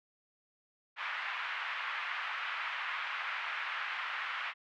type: band-pass noise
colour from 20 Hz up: pink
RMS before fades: -38 dBFS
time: 0.96-4.54 s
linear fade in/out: 50 ms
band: 1100 to 2700 Hz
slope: 24 dB/octave
effects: none